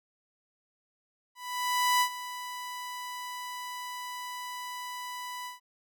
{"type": "tone with ADSR envelope", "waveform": "sawtooth", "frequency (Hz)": 991, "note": "B5", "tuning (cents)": 6, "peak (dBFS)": -18, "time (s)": [1.35, 5.6], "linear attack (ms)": 660, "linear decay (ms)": 78, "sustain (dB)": -15, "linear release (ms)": 140, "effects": []}